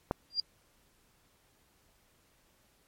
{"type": "click", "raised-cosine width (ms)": 1, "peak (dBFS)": -15, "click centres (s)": 0.111}
{"type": "tone with exponential growth", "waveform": "sine", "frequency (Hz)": 4786, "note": "D8", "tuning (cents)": 32, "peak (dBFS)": -23, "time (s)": [0.3, 0.4], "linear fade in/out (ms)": 2, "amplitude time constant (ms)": 20}
{"effects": ["pink hiss -68 dBFS RMS until 2.87 s", "MP3 64 kbps"]}